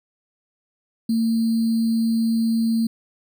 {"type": "tone with sample-and-hold", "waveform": "sine", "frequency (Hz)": 227, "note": "A#3", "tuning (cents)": -46, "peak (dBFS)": -17, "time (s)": [1.09, 2.87], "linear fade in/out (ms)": 5, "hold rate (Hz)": 4410, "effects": []}